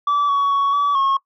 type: tone with pitch steps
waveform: sine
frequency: 1155 / 1124 / 1117 / 1145 / 1088 Hz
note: D6 / C#6 / C#6 / D6 / C#6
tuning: -29 / +24 / +13 / -44 / -33 cents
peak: -12 dBFS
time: 0.07-1.17 s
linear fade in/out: 5 ms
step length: 220 ms
effects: noise-tail reverb RT60 0.1 s tail -21 dB re dry + tanh soft clip ceiling -14 dBFS

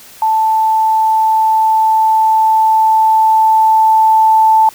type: tone with level ramp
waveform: sine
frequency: 880 Hz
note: A5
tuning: in tune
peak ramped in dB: -9 to -5 dBFS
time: 0.22-4.69 s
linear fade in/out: 2 ms
effects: white hiss -38 dBFS RMS until 4.74 s

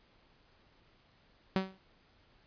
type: tone with exponential decay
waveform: sawtooth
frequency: 190 Hz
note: F#3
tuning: 46 cents sharp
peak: -21 dBFS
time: 1.56-1.78 s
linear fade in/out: 0 ms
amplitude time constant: 47 ms
effects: pink hiss -66 dBFS RMS until 2.46 s + resampled to 11025 Hz

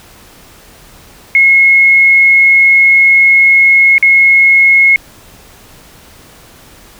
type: tone with dropouts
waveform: sine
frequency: 2169 Hz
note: C#7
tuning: 38 cents flat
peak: -3 dBFS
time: 1.35-4.96 s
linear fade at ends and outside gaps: 1 ms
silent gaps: 3.981-4.026 s
effects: pink hiss -39 dBFS RMS until 6.99 s

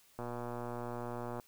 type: click train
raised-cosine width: 1 ms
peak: -27 dBFS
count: 146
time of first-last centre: 0.19-1.398 s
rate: 120 Hz
effects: white hiss -65 dBFS RMS until 1.47 s

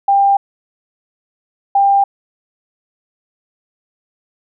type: tone pair in turn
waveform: sine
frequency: 795 / 795 Hz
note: G5 / G5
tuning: +24 / +24 cents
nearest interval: unison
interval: 0 cents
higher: neither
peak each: -8 dBFS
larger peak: neither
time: 0.08-0.37 / 1.75-2.04 s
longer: neither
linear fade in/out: 5 ms
effects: none

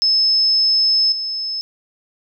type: tone with level steps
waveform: sine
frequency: 5220 Hz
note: E8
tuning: 18 cents flat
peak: -12 / -21 dBFS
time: 0.02-1.61 s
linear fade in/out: 0 ms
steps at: 1.12 s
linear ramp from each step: 2 ms
effects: none

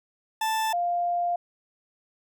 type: tone pair in turn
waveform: 40% pulse / sine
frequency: 881 / 699.3 Hz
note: A5 / F5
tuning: +2 / +2 cents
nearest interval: major third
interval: 400 cents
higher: first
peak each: -23 dBFS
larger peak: neither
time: 0.41-0.73 / 0.73-1.36 s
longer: second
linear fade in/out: 5 ms
effects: none

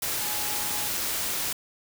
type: tone in noise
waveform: sine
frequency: 837 Hz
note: G#5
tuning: 13 cents sharp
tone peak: -39 dBFS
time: 0.2-0.88 s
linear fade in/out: 5 ms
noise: white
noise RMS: -29 dBFS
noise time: 0.02-1.53 s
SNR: -13 dB
effects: none

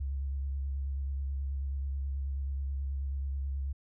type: tone with vibrato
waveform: sine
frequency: 68.5 Hz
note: C#2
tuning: 20 cents flat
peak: -31 dBFS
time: 0-3.73 s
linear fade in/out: 10 ms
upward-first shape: square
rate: 9.3 Hz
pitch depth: 25 cents each way
effects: none

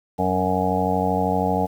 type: harmonic tone with a mistuned harmonic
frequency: 92.8 Hz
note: F#2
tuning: 6 cents sharp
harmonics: 1 / 2 / 3 / 5 / 6 / 7 / 8 / 9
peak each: -29 / -25 / -28 / -26 / -31 / -28 / -26 / -25 dBFS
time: 0.18-1.67 s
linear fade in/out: 20 ms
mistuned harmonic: 1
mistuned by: -47 cents
effects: 8-bit

